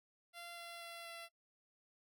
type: tone with pitch steps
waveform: 10% pulse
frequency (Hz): 689 / 684.6 / 680.3 / 676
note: F5 / F5 / F5 / E5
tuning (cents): -24 / -35 / -46 / +43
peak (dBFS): -40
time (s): 0.33-1.29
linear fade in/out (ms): 50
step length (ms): 240
effects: noise-tail reverb RT60 0.1 s tail -19 dB re dry